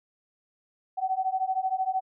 sine beating tone pair, 750 / 763 Hz, F#5 / G5, +23 / -47 cents, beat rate 13 Hz, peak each -28 dBFS, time 0.97-2.01 s, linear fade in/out 20 ms, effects none

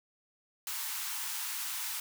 white high-pass noise, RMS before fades -37 dBFS, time 0.67-2 s, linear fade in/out 2 ms, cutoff 810 Hz, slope 96 dB/octave, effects none

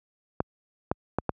clicks, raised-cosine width 1 ms, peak -10 dBFS, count 4, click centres 0.404 / 0.915 / 1.186 / 1.293 s, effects high-pass 60 Hz 12 dB/octave

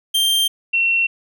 45% pulse / sine tone pair in turn, 3166 / 2719 Hz, G7 / F7, +17 / -47 cents, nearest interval minor third, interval 264 cents, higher first, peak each -14 dBFS, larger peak neither, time 0.14-0.48 / 0.73-1.07 s, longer neither, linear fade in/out 10 ms, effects none

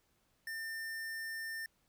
square tone, 1800 Hz, A6, 39 cents sharp, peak -40 dBFS, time 0.47-1.66 s, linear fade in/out 2 ms, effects pink hiss -75 dBFS RMS until 1.88 s

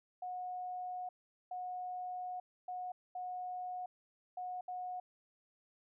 sine tone bursts at uneven times, 728 Hz, F#5, 28 cents flat, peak -39 dBFS, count 6, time 0.22-1.09 / 1.51-2.4 / 2.68-2.92 / 3.15-3.86 / 4.37-4.61 / 4.68-5 s, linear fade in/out 5 ms, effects none

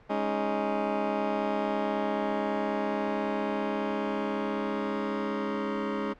15% pulse chord, Ab suspended fourth, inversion none, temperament just, 207.7 / 276.9 / 311.5 Hz, Ab3 / Db4 / Eb4, 0 / -2 / +2 cents, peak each -24 / -26 / -28 dBFS, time 0.09-6.14 s, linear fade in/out 20 ms, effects pink hiss -56 dBFS RMS until 6.19 s + low-pass 2000 Hz 12 dB/octave

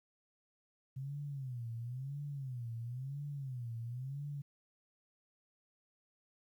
sine tone with vibrato, 129.2 Hz, C3, 21 cents flat, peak -39 dBFS, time 0.96-4.42 s, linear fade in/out 10 ms, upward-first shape sine, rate 0.98 Hz, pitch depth 200 cents each way, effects 12-bit

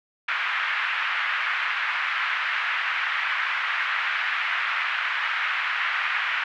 pink band-pass noise, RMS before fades -26 dBFS, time 0.28-6.44 s, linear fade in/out 5 ms, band 1300 to 2500 Hz, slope 24 dB/octave, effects none

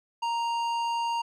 sine tone with tanh clipping, 932.3 Hz, A#5, in tune, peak -28 dBFS, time 0.22-1.22 s, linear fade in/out 10 ms, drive 13 dB, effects none

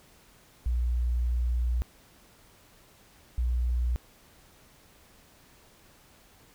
sine tone pair in turn, 60.2 / 60.62 Hz, B1 / B1, -44 / -32 cents, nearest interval unison, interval 12 cents, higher second, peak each -24 dBFS, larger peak neither, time 0.66-1.82 / 3.38-3.96 s, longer first, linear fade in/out 0 ms, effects pink hiss -58 dBFS RMS until 6.54 s

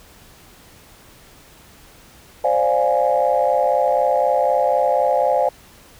sine chord, D half-diminished seventh, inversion third, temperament equal, 523.3 / 587.3 / 698.5 / 830.6 Hz, C5 / D5 / F5 / Ab5, 0 / 0 / 0 / 0 cents, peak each -19 / -19 / -20 / -20 dBFS, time 2.44-5.49 s, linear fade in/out 5 ms, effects tanh soft clip ceiling -5 dBFS + pink hiss -47 dBFS RMS until 5.99 s

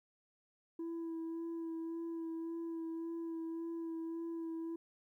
sine tone with vibrato, 330.4 Hz, E4, 4 cents sharp, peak -36 dBFS, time 0.79-4.76 s, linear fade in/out 5 ms, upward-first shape sine, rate 1.8 Hz, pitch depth 18 cents each way, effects tanh soft clip ceiling -38 dBFS + 13-bit

